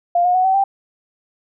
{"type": "tone with pitch steps", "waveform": "sine", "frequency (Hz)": [698.5, 719.4, 740.9, 763, 785.9], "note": ["F5", "F#5", "F#5", "G5", "G5"], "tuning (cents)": [0, -49, 2, -47, 4], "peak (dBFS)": -12, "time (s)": [0.15, 0.64], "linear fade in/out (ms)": 5, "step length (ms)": 98, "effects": []}